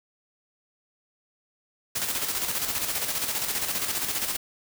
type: noise with tremolo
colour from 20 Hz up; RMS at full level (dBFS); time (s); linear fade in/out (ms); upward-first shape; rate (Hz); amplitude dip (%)
white; -27; 1.95-4.37; 10; square; 15; 45
effects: none